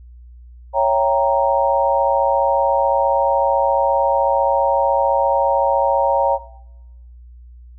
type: chord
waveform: sine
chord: C# diminished seventh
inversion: none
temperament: equal with one note detuned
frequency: 554.4 / 668.5 / 784 / 932.3 Hz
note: C#5 / E5 / G5 / Bb5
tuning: 0 / +24 / 0 / 0 cents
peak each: -17 / -23 / -20 / -17 dBFS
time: 0.73-6.39 s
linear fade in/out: 50 ms
effects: noise-tail reverb RT60 0.9 s tail -18 dB re dry + added 60 Hz sine -38 dBFS peak until 7.78 s